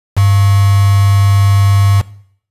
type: tone with quantisation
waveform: sine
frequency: 99.5 Hz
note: G2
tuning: 26 cents sharp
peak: -6 dBFS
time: 0.16-2.02 s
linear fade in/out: 20 ms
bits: 3
effects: noise-tail reverb RT60 0.6 s tail -19 dB re dry + resampled to 32000 Hz